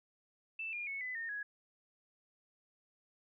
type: tone with pitch steps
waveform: sine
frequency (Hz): 2650 / 2416 / 2203 / 2008 / 1831 / 1669.4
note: E7 / D7 / C#7 / B6 / A#6 / G#6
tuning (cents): +9 / +48 / -11 / +28 / -32 / +9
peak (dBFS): -38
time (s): 0.59-1.43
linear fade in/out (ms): 5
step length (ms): 140
effects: none